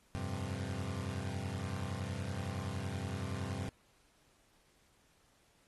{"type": "chord", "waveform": "30% pulse", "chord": "F suspended second", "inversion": "none", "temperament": "equal", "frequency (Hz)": [87.31, 98, 130.81], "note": ["F2", "G2", "C3"], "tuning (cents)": [0, 0, 0], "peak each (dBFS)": [-40, -37, -40], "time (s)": [0.15, 3.69], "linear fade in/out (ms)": 0, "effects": ["pink hiss -69 dBFS RMS until 5.67 s", "AAC 32 kbps"]}